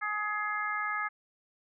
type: harmonic tone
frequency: 420.2 Hz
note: G#4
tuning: 20 cents sharp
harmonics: 2 / 3 / 4 / 5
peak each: -40 / -33 / -35 / -37 dBFS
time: 0.01-1.09 s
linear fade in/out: 20 ms
effects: none